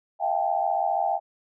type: tone cluster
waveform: sine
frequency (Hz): 650 / 705 / 791 / 871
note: E5 / F5 / G5 / A5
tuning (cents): -24 / +16 / +15 / -18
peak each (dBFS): -29 / -27 / -25 / -32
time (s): 0.19-1.2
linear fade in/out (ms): 50
effects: none